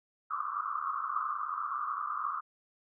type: band-pass noise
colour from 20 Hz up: white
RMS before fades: -35 dBFS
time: 0.3-2.41 s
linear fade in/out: 10 ms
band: 1100 to 1300 Hz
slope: 96 dB/octave
effects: none